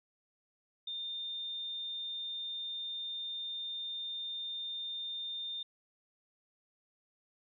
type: tone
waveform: sine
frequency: 3620 Hz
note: A7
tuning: 48 cents sharp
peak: -37 dBFS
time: 0.87-5.63 s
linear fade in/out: 5 ms
effects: none